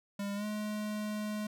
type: tone with pitch glide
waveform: square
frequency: 201.2 to 211.3 Hz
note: G3 to G#3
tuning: +45 to +30 cents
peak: -35 dBFS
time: 0.19-1.47 s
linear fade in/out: 5 ms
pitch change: +85 cents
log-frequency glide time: 0.35-0.45 s
effects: none

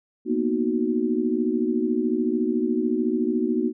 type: chord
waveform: sine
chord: B major seventh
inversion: third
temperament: equal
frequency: 233.1 / 246.9 / 311.1 / 370 Hz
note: A#3 / B3 / D#4 / F#4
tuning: 0 / 0 / 0 / 0 cents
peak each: -26 dBFS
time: 0.25-3.73 s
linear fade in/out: 50 ms
effects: none

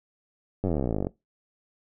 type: slowing click train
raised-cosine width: 2 ms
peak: -14 dBFS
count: 29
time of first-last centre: 0.64-1.069 s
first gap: 10 ms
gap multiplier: 1.03
effects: noise-tail reverb RT60 0.2 s tail -21 dB re dry

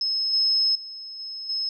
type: tone with level steps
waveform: sine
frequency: 5180 Hz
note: E8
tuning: 31 cents flat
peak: -22 / -18 / -35 / -32 / -24 dBFS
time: 0.01-1.69 s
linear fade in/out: 2 ms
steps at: 0.33 / 0.75 / 1.19 / 1.49 s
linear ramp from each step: 5 ms
effects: none

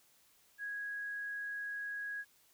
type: tone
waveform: sine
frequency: 1656 Hz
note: G#6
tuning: 5 cents flat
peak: -38 dBFS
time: 0.58-2.25 s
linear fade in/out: 50 ms
effects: white hiss -68 dBFS RMS until 2.53 s

